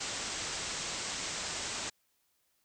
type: low-pass noise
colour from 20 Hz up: white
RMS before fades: -38 dBFS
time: 0-1.9 s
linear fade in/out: 10 ms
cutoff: 8200 Hz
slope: 96 dB/octave
effects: white hiss -75 dBFS RMS until 2.64 s